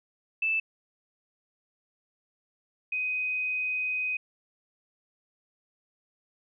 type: tone pair in turn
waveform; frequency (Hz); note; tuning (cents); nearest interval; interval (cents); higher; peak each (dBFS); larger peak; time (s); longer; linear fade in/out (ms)
sine; 2637 / 2507; E7 / D#7; 0 / +12; minor second; 88; first; -24 / -27; first; 0.42-0.6 / 2.92-4.17; second; 5
effects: none